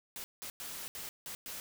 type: noise bursts at uneven times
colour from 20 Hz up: white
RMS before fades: -43 dBFS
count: 6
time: 0.16-0.24 / 0.42-0.5 / 0.6-0.88 / 0.95-1.09 / 1.26-1.35 / 1.46-1.6 s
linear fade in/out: 0 ms
effects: none

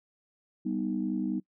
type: chord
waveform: sine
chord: G augmented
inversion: none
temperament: equal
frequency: 196 / 246.9 / 311.1 Hz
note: G3 / B3 / D#4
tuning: 0 / 0 / 0 cents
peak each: -32 dBFS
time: 0.65-1.4 s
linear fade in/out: 10 ms
effects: noise-tail reverb RT60 0.1 s tail -23 dB re dry + tanh soft clip ceiling -18 dBFS

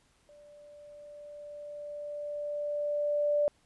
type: tone with level ramp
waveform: sine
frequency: 587.3 Hz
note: D5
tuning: in tune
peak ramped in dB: -53 to -23 dBFS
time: 0.29-3.48 s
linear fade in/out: 0 ms
effects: pink hiss -68 dBFS RMS until 3.65 s + resampled to 24000 Hz

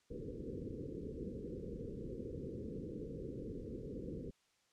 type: low-pass noise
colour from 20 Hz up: white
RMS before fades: -45 dBFS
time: 0.1-4.31 s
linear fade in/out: 10 ms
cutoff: 500 Hz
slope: 96 dB/octave
effects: white hiss -75 dBFS RMS until 4.72 s + low-pass 7000 Hz 12 dB/octave

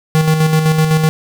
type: tone with tremolo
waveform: square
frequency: 157.3 Hz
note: D#3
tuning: 19 cents sharp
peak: -9 dBFS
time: 0.15-1.09 s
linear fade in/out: 0 ms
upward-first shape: square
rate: 7.9 Hz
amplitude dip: 45%
effects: 7-bit

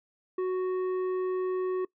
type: tone with tanh clipping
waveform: sine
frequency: 370 Hz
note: F#4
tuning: in tune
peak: -28 dBFS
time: 0.38-1.85 s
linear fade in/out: 5 ms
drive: 8 dB
effects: noise-tail reverb RT60 0.1 s tail -22 dB re dry

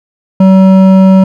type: tone with hard clipping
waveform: sine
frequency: 190.1 Hz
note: F#3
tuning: 47 cents sharp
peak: -3 dBFS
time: 0.4-1.24 s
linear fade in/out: 5 ms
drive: 10 dB
effects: none

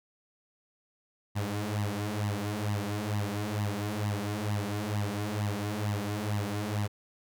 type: tone with flanger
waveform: sawtooth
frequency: 103.83 Hz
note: G#2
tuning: in tune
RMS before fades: -32 dBFS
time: 1.35-6.88 s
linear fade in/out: 20 ms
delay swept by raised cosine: 1 to 6.9 ms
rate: 2.2 Hz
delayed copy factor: +0.85
effects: none

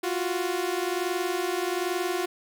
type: tone pair together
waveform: sawtooth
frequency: 347.3 / 368.5 Hz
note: F4 / F#4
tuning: -10 / -7 cents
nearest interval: minor second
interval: 103 cents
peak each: -25 dBFS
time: 0.03-2.26 s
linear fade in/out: 10 ms
effects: none

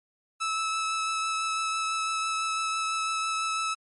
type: tone with vibrato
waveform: sawtooth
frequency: 1306 Hz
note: E6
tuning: 17 cents flat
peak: -23 dBFS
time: 0.4-3.75 s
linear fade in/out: 20 ms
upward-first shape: triangle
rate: 6 Hz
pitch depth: 12 cents each way
effects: MP3 48 kbps

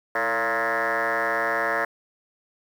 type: tone with frequency modulation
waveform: sine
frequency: 1174.7 Hz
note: D6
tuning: in tune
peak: -20 dBFS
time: 0.15-1.85 s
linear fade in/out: 5 ms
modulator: 121 Hz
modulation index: 6
effects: tanh soft clip ceiling -18 dBFS + 8-bit

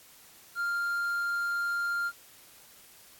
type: tone with quantisation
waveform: triangle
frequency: 1396.9 Hz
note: F6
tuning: in tune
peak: -26 dBFS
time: 0.55-2.12 s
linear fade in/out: 50 ms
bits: 9
effects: white hiss -55 dBFS RMS until 3.19 s + AAC 64 kbps

